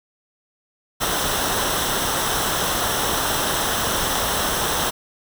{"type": "noise with comb filter", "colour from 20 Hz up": "pink", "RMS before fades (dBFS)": -22, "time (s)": [1, 4.91], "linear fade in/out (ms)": 20, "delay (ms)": 0.43, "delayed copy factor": -0.6, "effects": []}